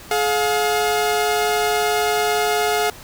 sawtooth tone pair together, 424.6 / 710.7 Hz, G#4 / F5, +38 / +30 cents, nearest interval major sixth, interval 892 cents, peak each -16 dBFS, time 0.11-2.9 s, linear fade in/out 2 ms, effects pink hiss -40 dBFS RMS until 3.03 s

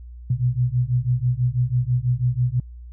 sine beating tone pair, 121.2 / 127.3 Hz, B2 / C3, -32 / -47 cents, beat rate 6.1 Hz, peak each -21 dBFS, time 0.3-2.6 s, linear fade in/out 5 ms, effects added 60 Hz sine -36 dBFS peak until 2.92 s

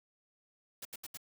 white noise bursts, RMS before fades -44 dBFS, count 4, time 0.82-1.173 s, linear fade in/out 5 ms, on 32 ms, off 75 ms, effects none

